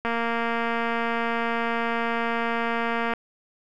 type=click train; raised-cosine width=0.5 ms; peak=-12 dBFS; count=717; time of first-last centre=0.05-3.136 s; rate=232 Hz; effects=none